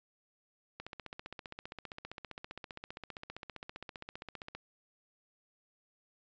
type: click train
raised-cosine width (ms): 0.3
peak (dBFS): -27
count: 58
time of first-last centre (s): 0.8-4.55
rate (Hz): 15.2
effects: resampled to 16000 Hz